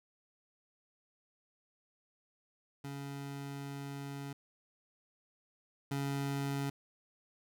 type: tone pair in turn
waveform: 25% pulse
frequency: 140 / 139.48 Hz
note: C#3 / C#3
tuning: +18 / +11 cents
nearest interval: unison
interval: 7 cents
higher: first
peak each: -37 / -30 dBFS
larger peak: second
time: 2.84-4.33 / 5.91-6.7 s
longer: first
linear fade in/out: 5 ms
effects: none